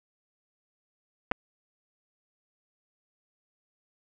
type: clicks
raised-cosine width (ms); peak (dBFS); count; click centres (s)
0.5; -12; 2; 1.314 / 1.318
effects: none